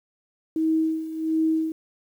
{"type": "tone with tremolo", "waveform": "sine", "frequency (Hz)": 319.1, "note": "D#4", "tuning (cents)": 44, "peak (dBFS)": -18, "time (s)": [0.56, 1.72], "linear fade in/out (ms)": 2, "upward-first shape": "sine", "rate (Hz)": 1.4, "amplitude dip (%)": 75, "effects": ["9-bit"]}